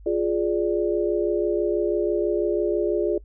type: chord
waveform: sine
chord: D diminished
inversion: first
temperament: equal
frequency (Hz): 349.2 / 415.3 / 587.3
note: F4 / Ab4 / D5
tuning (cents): 0 / 0 / 0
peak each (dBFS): -23 / -24 / -27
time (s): 0.06-3.18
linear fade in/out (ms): 5
effects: noise-tail reverb RT60 0.1 s tail -24 dB re dry + added 50 Hz sine -42 dBFS peak until 3.24 s